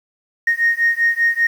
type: beating tone pair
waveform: sine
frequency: 1856 / 1861.1 Hz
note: A#6 / A#6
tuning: -8 / -3 cents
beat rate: 5.1 Hz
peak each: -16 dBFS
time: 0.47-1.47 s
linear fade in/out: 5 ms
effects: tanh soft clip ceiling -7 dBFS + 7-bit